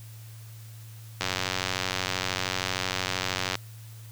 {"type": "click train", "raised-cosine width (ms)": 0.2, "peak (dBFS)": -9, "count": 219, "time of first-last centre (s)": [1.21, 3.554], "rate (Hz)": 93, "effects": ["added 111 Hz sine -42 dBFS peak until 4.11 s", "white hiss -53 dBFS RMS until 4.11 s"]}